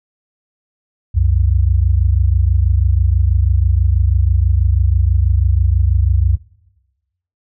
sine tone pair together, 64.6 / 90.75 Hz, C2 / F#2, -21 / -33 cents, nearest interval tritone, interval 588 cents, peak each -13 / -13 dBFS, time 1.14-6.37 s, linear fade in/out 20 ms, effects noise-tail reverb RT60 1.0 s tail -19 dB re dry

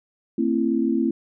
sine tone cluster, 227.6 / 265.8 / 333.6 Hz, A#3 / C4 / E4, -41 / +27 / +21 cents, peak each -23 dBFS, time 0.38-1.11 s, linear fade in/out 5 ms, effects none

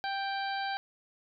harmonic tone with a mistuned harmonic, 786 Hz, G5, 4 cents sharp, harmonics 1 / 2 / 3 / 4 / 5 / 6, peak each -33 / -37 / -45 / -45 / -44 / -45 dBFS, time 0.04-0.77 s, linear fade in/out 0 ms, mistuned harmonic 6, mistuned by -32 cents, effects none

